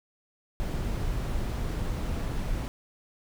brown noise, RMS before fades -30 dBFS, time 0.6-2.68 s, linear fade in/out 0 ms, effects none

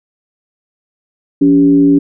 sine tone with frequency modulation, 283.8 Hz, C#4, 41 cents sharp, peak -5 dBFS, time 1.41-1.99 s, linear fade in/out 10 ms, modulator 111 Hz, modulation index 0.49, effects none

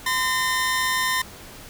sawtooth tone pair together, 1024 / 1823.6 Hz, C6 / A#6, -38 / -39 cents, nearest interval minor seventh, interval 999 cents, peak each -20 dBFS, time 0.06-1.22 s, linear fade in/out 5 ms, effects pink hiss -42 dBFS RMS until 1.69 s

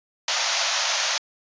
white band-pass noise, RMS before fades -24 dBFS, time 0.28-1.18 s, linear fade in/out 2 ms, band 550 to 6700 Hz, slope 96 dB/octave, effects resampled to 16000 Hz

